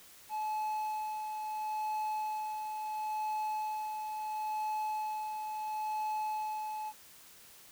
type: tone with tremolo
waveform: triangle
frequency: 859 Hz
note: A5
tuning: 42 cents flat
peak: -30 dBFS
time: 0.29-6.93 s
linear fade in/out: 50 ms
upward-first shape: sine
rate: 0.73 Hz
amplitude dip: 40%
effects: white hiss -56 dBFS RMS until 7.71 s